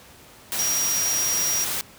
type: tone in noise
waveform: sine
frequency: 5710 Hz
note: F8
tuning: 37 cents sharp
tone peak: -22 dBFS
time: 0.59-1.64 s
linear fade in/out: 0 ms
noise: white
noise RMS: -27 dBFS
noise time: 0.52-1.81 s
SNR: +2 dB
effects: pink hiss -48 dBFS RMS until 1.98 s + high-pass 60 Hz 12 dB/octave